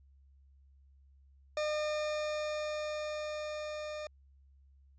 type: tone with level ramp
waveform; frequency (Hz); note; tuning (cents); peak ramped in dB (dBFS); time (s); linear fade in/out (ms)
40% pulse; 606; D#5; -46; -30 to -38; 1.57-4.07; 2
effects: added 68 Hz sine -59 dBFS peak until 4.98 s + resampled to 16000 Hz